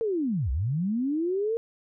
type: linear two-way sweep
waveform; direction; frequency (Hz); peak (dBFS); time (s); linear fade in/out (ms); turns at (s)
sine; down then up; 466.2 to 57.6 to 466.2; -24; 0.01-1.57; 0; 0.51
effects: none